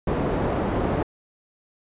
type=low-pass noise; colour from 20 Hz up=white; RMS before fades=-24 dBFS; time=0.07-1.03 s; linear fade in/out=5 ms; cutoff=550 Hz; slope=12 dB/octave; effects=resampled to 8000 Hz